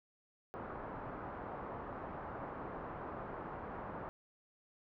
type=low-pass noise; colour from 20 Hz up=white; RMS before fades=-45 dBFS; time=0.54-4.09 s; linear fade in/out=0 ms; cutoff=1200 Hz; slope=24 dB/octave; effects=none